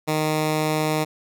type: tone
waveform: 10% pulse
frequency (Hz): 154.8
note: D#3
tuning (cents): -9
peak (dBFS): -12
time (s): 0.07-1.05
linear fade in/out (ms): 20
effects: none